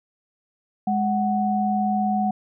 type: tone pair together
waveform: sine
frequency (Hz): 207.7 / 742.7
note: G#3 / F#5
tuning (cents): 0 / +6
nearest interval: octave + minor seventh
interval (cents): 2206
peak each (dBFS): -22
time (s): 0.87-2.31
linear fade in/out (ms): 5
effects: none